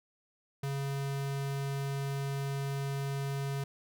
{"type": "tone", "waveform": "square", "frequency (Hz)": 138.59, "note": "C#3", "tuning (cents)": 0, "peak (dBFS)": -33, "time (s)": [0.63, 3.64], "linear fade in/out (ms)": 5, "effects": []}